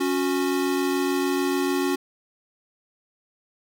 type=tone pair together; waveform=square; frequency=278 / 364.8 Hz; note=C#4 / F#4; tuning=+5 / -24 cents; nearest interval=perfect fourth; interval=471 cents; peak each=-25 dBFS; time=0-1.96 s; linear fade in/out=10 ms; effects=none